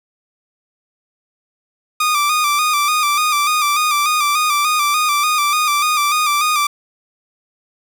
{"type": "tone with vibrato", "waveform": "sawtooth", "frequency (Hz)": 1201, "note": "D6", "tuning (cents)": 38, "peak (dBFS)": -10, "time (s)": [2, 6.67], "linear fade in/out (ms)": 5, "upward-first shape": "square", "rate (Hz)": 3.4, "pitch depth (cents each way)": 45, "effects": []}